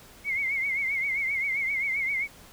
sine tone with vibrato, 2165 Hz, C#7, 41 cents flat, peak -25 dBFS, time 0.24-2.28 s, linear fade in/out 50 ms, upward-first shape triangle, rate 7.6 Hz, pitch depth 100 cents each way, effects pink hiss -51 dBFS RMS until 2.52 s

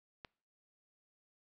click, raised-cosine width 0.3 ms, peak -30 dBFS, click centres 0.248 s, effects noise-tail reverb RT60 0.5 s tail -26 dB re dry

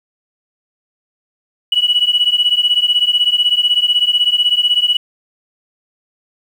sine beating tone pair, 2929 / 2945 Hz, F#7 / F#7, -18 / -9 cents, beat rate 16 Hz, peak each -13 dBFS, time 1.72-4.97 s, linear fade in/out 5 ms, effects tanh soft clip ceiling -4 dBFS + 7-bit

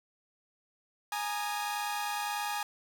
sawtooth chord, Ab suspended second, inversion none, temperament equal with one note detuned, 830.6 / 932.3 / 1230.9 Hz, Ab5 / Bb5 / Eb6, 0 / 0 / -19 cents, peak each -30 / -36 / -36 dBFS, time 1.12-2.63 s, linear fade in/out 2 ms, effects none

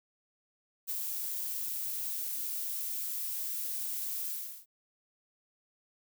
violet noise with ADSR envelope, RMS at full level -33 dBFS, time 0.87-4.66 s, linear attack 33 ms, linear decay 22 ms, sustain -3 dB, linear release 370 ms, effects none

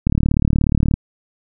click train, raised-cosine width 5 ms, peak -3 dBFS, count 33, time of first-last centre 0.07-0.94 s, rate 36.8 Hz, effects none

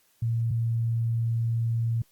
sine tone pair in turn, 115.4 / 115.4 Hz, A#2 / A#2, -17 / -17 cents, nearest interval unison, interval 0 cents, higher neither, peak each -23 dBFS, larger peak neither, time 0.22-0.51 / 0.51-2.02 s, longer second, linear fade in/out 5 ms, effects white hiss -65 dBFS RMS until 2.11 s + Opus 48 kbps

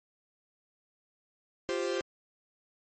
45% pulse chord, F suspended second, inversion none, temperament equal, 349.2 / 392 / 523.3 Hz, F4 / G4 / C5, 0 / 0 / 0 cents, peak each -34 dBFS, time 1.69-2.01 s, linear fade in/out 0 ms, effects low-pass 9000 Hz 12 dB/octave + MP3 32 kbps

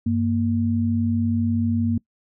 sine tone pair together, 96.66 / 233.1 Hz, G2 / A#3, -24 / 0 cents, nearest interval octave + minor third, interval 1524 cents, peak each -23 / -20 dBFS, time 0.06-1.98 s, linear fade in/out 5 ms, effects noise-tail reverb RT60 0.1 s tail -23 dB re dry

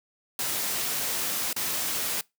white noise with dropouts, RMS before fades -29 dBFS, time 0.39-2.21 s, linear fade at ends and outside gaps 2 ms, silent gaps 1.53-1.563 s, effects noise-tail reverb RT60 0.2 s tail -23 dB re dry + high-pass 100 Hz 12 dB/octave

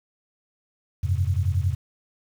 sine chord, F suspended second, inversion none, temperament just, 87.31 / 98.22 / 130.96 Hz, F2 / G2 / C3, 0 / +4 / +2 cents, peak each -23 / -24 / -29 dBFS, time 1.03-1.75 s, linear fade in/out 10 ms, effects 8-bit

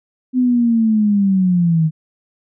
sine linear sweep, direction down, 256 to 154.8 Hz, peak -11 dBFS, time 0.33-1.91 s, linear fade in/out 50 ms, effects none

